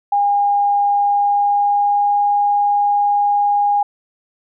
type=tone with pitch glide; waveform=sine; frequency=812 to 817.6 Hz; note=G#5 to G#5; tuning=-39 to -27 cents; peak=-12 dBFS; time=0.12-3.83 s; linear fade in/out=5 ms; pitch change=+12 cents; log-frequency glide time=0.91-2.22 s; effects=none